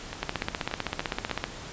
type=two click trains; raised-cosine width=0.3 ms; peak=-11 / -17 dBFS; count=20 / 5; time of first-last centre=0.23-1.44 / 0.13-1.296 s; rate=15.7 / 3.43 Hz; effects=pink hiss -41 dBFS RMS until 1.72 s + resampled to 16000 Hz